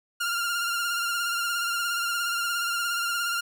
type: tone with vibrato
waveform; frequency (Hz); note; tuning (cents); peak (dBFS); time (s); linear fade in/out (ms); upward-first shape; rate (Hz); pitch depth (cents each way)
sawtooth; 1396.9; F6; 0; -22; 0.2-3.41; 10; sine; 17; 35
effects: none